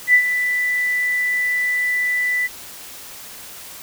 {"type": "tone with ADSR envelope", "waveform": "sine", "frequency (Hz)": 1984, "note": "B6", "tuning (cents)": 7, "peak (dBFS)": -7, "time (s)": [0.07, 2.48], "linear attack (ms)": 68, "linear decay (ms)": 79, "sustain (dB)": -10, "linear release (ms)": 26, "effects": ["white hiss -37 dBFS RMS until 3.82 s"]}